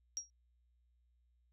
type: tone with exponential decay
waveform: sine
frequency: 5650 Hz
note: F8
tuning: 19 cents sharp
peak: -33 dBFS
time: 0.17-0.3 s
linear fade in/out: 0 ms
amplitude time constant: 27 ms
effects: added 60 Hz sine -70 dBFS peak until 1.52 s